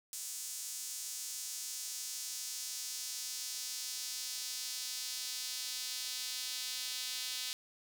sawtooth tone with high-pass filter sweep, 253.2 Hz, B3, 43 cents sharp, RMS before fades -41 dBFS, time 0.13-7.53 s, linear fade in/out 0 ms, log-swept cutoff 7100 to 3900 Hz, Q 1.6, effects none

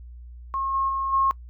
sine tone with level steps, 1080 Hz, C#6, 45 cents flat, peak -24 / -21 / -24 / -18 dBFS, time 0.54-1.31 s, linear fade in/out 0 ms, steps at 0.73 / 0.88 / 1.12 s, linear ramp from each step 20 ms, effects noise-tail reverb RT60 0.1 s tail -22 dB re dry + added 60 Hz sine -39 dBFS peak until 1.49 s

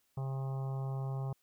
harmonic tone with a mistuned harmonic, 134.1 Hz, C3, 43 cents sharp, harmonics 1 / 3 / 4 / 5 / 6 / 7 / 8 / 9, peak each -34 / -49 / -53 / -52 / -50 / -58 / -54 / -60 dBFS, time 0.17-1.33 s, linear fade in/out 5 ms, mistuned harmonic 9, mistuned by +45 cents, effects white hiss -75 dBFS RMS until 1.42 s

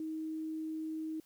sine tone, 315.9 Hz, D#4, 26 cents sharp, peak -36 dBFS, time 0-1.2 s, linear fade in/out 2 ms, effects white hiss -68 dBFS RMS until 1.25 s

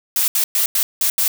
blue noise bursts at uneven times, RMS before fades -17 dBFS, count 6, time 0.16-0.28 / 0.35-0.44 / 0.55-0.66 / 0.75-0.83 / 1.01-1.1 / 1.18-1.28 s, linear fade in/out 2 ms, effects none

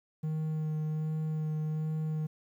triangle tone with vibrato, 155.56 Hz, D#3, in tune, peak -28 dBFS, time 0.23-2.27 s, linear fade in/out 10 ms, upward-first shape sine, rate 1.3 Hz, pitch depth 12 cents each way, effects 11-bit

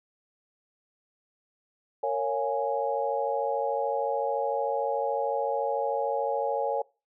sine chord, Bb minor seventh, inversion none, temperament equal with one note detuned, 460.8 / 554.4 / 698.5 / 830.6 Hz, Bb4 / Db5 / F5 / Ab5, -20 / 0 / 0 / 0 cents, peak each -31 / -29 / -35 / -30 dBFS, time 2.03-6.82 s, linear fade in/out 5 ms, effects noise-tail reverb RT60 0.3 s tail -23 dB re dry

